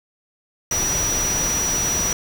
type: tone in noise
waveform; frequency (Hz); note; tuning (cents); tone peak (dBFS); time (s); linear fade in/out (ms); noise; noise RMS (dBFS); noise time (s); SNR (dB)
sine; 5840; F#8; -24; -20; 0.71-2.13; 2; pink; -26; 0.71-2.13; +3
effects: none